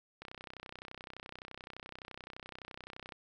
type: click train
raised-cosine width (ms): 0.3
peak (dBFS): -29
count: 93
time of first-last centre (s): 0.22-3.122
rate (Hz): 31.7
effects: none